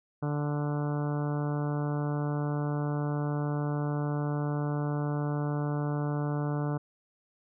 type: harmonic tone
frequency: 146.83 Hz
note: D3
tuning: in tune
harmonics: 1 / 2 / 3 / 4 / 5 / 6 / 7 / 8 / 9 / 10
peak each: -29 / -35 / -39 / -41 / -43 / -45 / -46 / -47 / -48 / -49 dBFS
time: 0.22-6.78 s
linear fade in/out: 10 ms
effects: none